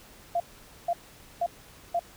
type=tone bursts; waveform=sine; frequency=690 Hz; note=F5; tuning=21 cents flat; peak=-23 dBFS; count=4; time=0.35-1.994 s; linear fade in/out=5 ms; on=51 ms; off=480 ms; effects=pink hiss -52 dBFS RMS until 2.16 s